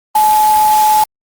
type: tone in noise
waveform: sine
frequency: 856 Hz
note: A5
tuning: 48 cents flat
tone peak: -7 dBFS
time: 0.15-1.04 s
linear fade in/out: 5 ms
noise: white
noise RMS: -21 dBFS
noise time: 0.15-1.04 s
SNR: +11 dB
effects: Opus 24 kbps